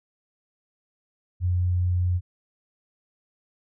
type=tone; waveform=sine; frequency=89.5 Hz; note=F2; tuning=43 cents sharp; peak=-20 dBFS; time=1.4-2.21 s; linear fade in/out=50 ms; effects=none